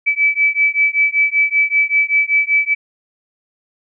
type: beating tone pair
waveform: sine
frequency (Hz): 2300 / 2305.2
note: D7 / D7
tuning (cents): -37 / -33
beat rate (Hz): 5.2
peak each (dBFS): -15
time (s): 0.06-2.75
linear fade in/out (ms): 20
effects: none